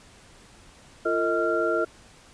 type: tone cluster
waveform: sine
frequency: 344.5 / 453 / 631 / 1381 Hz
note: F4 / A#4 / D#5 / F6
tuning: -24 / -50 / +24 / -20 cents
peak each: -27 dBFS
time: 1.05-1.85 s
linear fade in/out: 10 ms
effects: pink hiss -52 dBFS RMS until 2.33 s + resampled to 22050 Hz